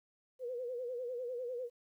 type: tone with vibrato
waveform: sine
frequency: 493.9 Hz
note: B4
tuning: in tune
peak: -37 dBFS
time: 0.39-1.7 s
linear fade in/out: 50 ms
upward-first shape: sine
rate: 10 Hz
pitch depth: 83 cents each way
effects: 12-bit